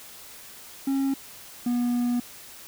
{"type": "tone pair in turn", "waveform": "triangle", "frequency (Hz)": [272, 242.5], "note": ["C#4", "B3"], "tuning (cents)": [-33, -31], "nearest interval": "major second", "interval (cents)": 198, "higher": "first", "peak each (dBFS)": -20, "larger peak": "neither", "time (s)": [[0.87, 1.14], [1.66, 2.2]], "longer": "second", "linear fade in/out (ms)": 5, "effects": ["white hiss -45 dBFS RMS until 2.67 s"]}